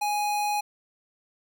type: tone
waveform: square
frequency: 830.6 Hz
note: G#5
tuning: in tune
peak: -25 dBFS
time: 0.01-0.61 s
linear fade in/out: 10 ms
effects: none